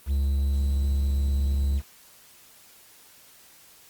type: tone with quantisation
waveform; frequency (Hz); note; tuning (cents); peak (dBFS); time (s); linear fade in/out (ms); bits
triangle; 69.3; C#2; 0; -19; 0.06-1.82; 50; 8
effects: white hiss -53 dBFS RMS until 3.89 s + Opus 32 kbps